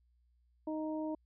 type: harmonic tone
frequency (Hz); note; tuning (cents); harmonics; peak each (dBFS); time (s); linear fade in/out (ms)
311.1; D#4; 0; 1 / 2 / 3; -36 / -41 / -46; 0.67-1.15; 5
effects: added 60 Hz sine -68 dBFS peak until 1.25 s